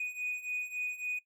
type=beating tone pair; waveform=triangle; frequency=2479 / 2482.6 Hz; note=D#7 / D#7; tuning=-7 / -4 cents; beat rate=3.6 Hz; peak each=-37 / -34 dBFS; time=0-1.19 s; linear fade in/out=5 ms; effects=noise-tail reverb RT60 0.1 s tail -18 dB re dry + tanh soft clip ceiling -25 dBFS